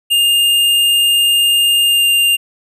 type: tone with pitch glide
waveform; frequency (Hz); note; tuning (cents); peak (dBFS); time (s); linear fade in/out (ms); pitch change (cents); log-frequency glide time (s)
square; 2816 to 2798; F7 to F7; +14 to +3; -10; 0.1-2.37; 20; -11; 1.83-2.08
effects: none